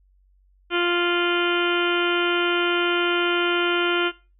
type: harmonic tone with a mistuned harmonic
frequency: 349.2 Hz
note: F4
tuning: in tune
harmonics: 1 / 2 / 3 / 4 / 5 / 6 / 7 / 8 / 9 / 10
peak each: -22 / -32 / -32 / -25 / -35 / -34 / -29 / -32 / -29 / -41 dBFS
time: 0.7-4.12 s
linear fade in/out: 50 ms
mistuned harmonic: 9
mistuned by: -37 cents
effects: noise-tail reverb RT60 0.3 s tail -18 dB re dry + added 47 Hz sine -56 dBFS peak until 4.39 s